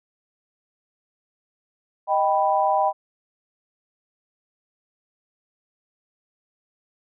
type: chord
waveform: sine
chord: Eb augmented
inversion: none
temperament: equal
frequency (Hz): 622.3 / 784 / 987.8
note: Eb5 / G5 / B5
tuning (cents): 0 / 0 / 0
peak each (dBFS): -23 / -20 / -23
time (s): 2.07-2.93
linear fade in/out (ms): 50
effects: none